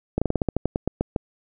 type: slowing click train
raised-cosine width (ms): 2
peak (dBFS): -8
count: 13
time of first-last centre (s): 0.18-1.162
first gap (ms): 36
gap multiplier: 1.14
effects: none